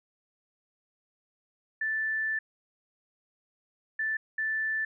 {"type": "tone bursts at uneven times", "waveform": "sine", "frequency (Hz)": 1760, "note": "A6", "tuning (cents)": 0, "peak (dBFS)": -27, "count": 3, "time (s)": [[1.81, 2.39], [3.99, 4.17], [4.38, 4.85]], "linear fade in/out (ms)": 5, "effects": []}